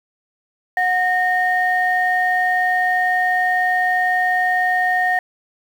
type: tone pair together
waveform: sine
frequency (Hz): 731 / 1842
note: F#5 / A#6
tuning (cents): -21 / -21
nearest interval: octave + major third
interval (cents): 1600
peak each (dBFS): -17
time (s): 0.77-5.19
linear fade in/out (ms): 2
effects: tanh soft clip ceiling -7 dBFS + 7-bit